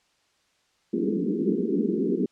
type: band-pass noise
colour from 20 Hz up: pink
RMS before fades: -25 dBFS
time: 0.93-2.26 s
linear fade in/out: 5 ms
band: 180 to 440 Hz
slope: 96 dB/octave
effects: white hiss -67 dBFS RMS until 2.31 s + low-pass 6000 Hz 12 dB/octave